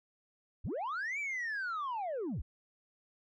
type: linear two-way sweep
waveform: sine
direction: up then down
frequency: 33.52 to 2349 to 36.23 Hz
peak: -32 dBFS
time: 0.64-2.42 s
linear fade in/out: 10 ms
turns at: 1.19 s
effects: tanh soft clip ceiling -33 dBFS